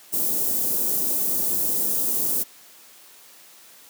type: band-stop noise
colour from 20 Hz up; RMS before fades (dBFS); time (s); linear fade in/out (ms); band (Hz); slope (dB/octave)
white; -23; 0.12-2.44; 20; 400 to 11000; 12
effects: white hiss -49 dBFS RMS until 3.89 s + high-pass 200 Hz 12 dB/octave